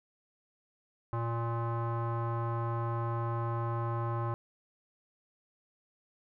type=tone with low-pass filter; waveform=square; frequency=116.54 Hz; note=A#2; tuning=in tune; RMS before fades=-33 dBFS; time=1.13-4.34 s; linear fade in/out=0 ms; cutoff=1100 Hz; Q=4.1; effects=none